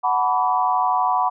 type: chord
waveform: sine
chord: B minor seventh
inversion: second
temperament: equal with one note detuned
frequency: 740 / 880 / 987.8 / 1147.8 Hz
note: F#5 / A5 / B5 / D6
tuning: 0 / 0 / 0 / -40 cents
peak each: -21 / -26 / -20 / -24 dBFS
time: 0.03-1.3 s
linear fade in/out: 20 ms
effects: none